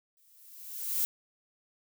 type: noise with exponential growth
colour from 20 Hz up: violet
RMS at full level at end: -27 dBFS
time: 0.17-1.05 s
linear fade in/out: 0 ms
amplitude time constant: 190 ms
effects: none